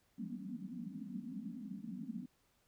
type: band-pass noise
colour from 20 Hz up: white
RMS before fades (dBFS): -45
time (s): 0.18-2.26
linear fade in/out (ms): 10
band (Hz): 170 to 270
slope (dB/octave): 96
effects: pink hiss -75 dBFS RMS until 2.67 s